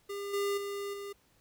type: tone with level steps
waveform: square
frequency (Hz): 402.2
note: G4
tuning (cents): +44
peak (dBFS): -37 / -30 / -36 / -40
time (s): 0.09-1.13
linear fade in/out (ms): 10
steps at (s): 0.33 / 0.57 / 0.93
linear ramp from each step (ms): 10
effects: pink hiss -68 dBFS RMS until 1.4 s